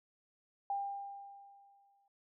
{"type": "tone with exponential decay", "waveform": "sine", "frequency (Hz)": 798, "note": "G5", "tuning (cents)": 31, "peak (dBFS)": -32, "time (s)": [0.7, 2.08], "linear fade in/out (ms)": 2, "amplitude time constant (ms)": 300, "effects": []}